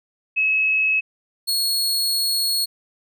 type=tone pair in turn; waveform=sine / sawtooth; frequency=2575 / 4331 Hz; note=E7 / C#8; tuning=-41 / -41 cents; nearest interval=major sixth; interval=900 cents; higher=second; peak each=-16 dBFS; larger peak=neither; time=0.36-1.01 / 1.47-2.66 s; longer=second; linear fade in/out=20 ms; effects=none